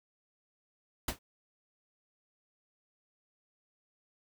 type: noise with exponential decay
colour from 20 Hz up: pink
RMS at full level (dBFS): -27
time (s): 1.08-1.19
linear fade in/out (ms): 5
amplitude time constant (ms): 22
effects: none